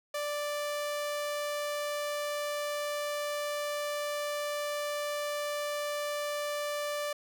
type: tone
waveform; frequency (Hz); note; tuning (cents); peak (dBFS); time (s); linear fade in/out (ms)
sawtooth; 587.3; D5; 0; -28; 0.14-7.13; 5
effects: none

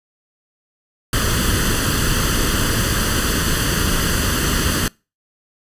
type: noise with comb filter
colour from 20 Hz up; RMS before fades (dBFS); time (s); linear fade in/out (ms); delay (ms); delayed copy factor
pink; -18; 1.13-4.88; 2; 0.65; +0.7
effects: noise-tail reverb RT60 0.3 s tail -26 dB re dry + resampled to 32000 Hz

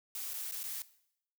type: noise with dropouts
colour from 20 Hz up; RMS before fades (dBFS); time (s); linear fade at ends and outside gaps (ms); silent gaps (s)
blue; -40; 0.15-0.82; 1; 0.336-0.34 / 0.512-0.521 / 0.632-0.639
effects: noise-tail reverb RT60 0.7 s tail -17 dB re dry

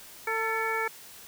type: harmonic tone with a mistuned harmonic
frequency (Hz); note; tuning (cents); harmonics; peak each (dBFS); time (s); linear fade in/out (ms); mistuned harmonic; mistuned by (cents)
447.7; A4; +30; 1 / 2 / 3 / 4 / 5; -33 / -33 / -33 / -33 / -33; 0.27-0.88; 5; 4; -46
effects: white hiss -48 dBFS RMS until 1.27 s

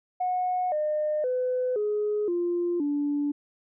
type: tone with pitch steps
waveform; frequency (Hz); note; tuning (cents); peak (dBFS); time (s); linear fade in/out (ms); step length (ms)
sine; 730 / 606.8 / 504.4 / 419.3 / 348.5 / 289.7; F#5 / D#5 / B4 / G#4 / F4 / D4; -24 / -44 / +36 / +17 / -4 / -24; -23; 0.2-3.32; 10; 520
effects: tanh soft clip ceiling -19 dBFS

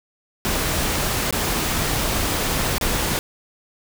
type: noise with dropouts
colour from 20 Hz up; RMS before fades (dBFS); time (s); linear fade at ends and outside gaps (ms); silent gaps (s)
pink; -22; 0.45-3.19; 0; 1.308-1.326 / 2.782-2.812
effects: none

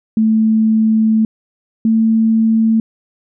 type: tone pair in turn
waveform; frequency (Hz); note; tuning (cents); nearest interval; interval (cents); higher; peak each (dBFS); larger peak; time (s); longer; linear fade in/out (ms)
sine; 220 / 223.2; A3 / A3; 0 / +25; unison; 25; second; -9; neither; 0.17-1.25 / 1.85-2.8; first; 2
effects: none

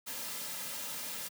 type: noise with comb filter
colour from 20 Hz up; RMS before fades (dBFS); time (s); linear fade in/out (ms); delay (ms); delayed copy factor
white; -40; 0.06-1.29; 20; 2.7; -0.55
effects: high-pass 150 Hz 12 dB/octave

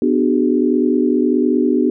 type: chord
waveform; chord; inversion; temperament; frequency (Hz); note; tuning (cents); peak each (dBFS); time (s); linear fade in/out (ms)
sine; G# half-diminished seventh; first; just; 249.2 / 299 / 373.8 / 415.3; B3 / D4 / F#4 / G#4; +16 / +31 / +18 / 0; -16 / -17 / -18 / -22; 0.02-1.9; 2
effects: none

